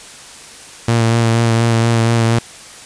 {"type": "tone with vibrato", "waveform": "sawtooth", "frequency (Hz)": 115.3, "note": "A#2", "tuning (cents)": -19, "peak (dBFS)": -7, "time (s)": [0.88, 2.39], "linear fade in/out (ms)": 5, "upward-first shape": "sine", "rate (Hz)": 4.2, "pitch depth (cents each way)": 24, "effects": ["white hiss -36 dBFS RMS until 2.85 s", "resampled to 22050 Hz"]}